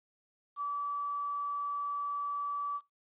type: tone with quantisation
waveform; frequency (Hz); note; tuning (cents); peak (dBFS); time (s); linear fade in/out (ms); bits
sine; 1152; D6; -34; -32; 0.56-2.81; 50; 10
effects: noise-tail reverb RT60 0.2 s tail -23 dB re dry + resampled to 8000 Hz